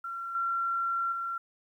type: tone with level steps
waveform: sine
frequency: 1366 Hz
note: F6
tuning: 39 cents flat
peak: -34 / -27 / -31 dBFS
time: 0.04-1.38 s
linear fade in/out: 5 ms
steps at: 0.35 / 1.12 s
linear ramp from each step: 2 ms
effects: 11-bit